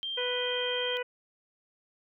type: tone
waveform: sine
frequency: 3171 Hz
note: G7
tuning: 19 cents sharp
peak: -32 dBFS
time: 0.03-0.97 s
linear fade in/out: 0 ms
type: harmonic tone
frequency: 493.9 Hz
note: B4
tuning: in tune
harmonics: 1 / 2 / 3 / 4 / 5 / 6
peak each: -32 / -41 / -39 / -40 / -40 / -44 dBFS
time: 0.17-1.03 s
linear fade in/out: 10 ms
effects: none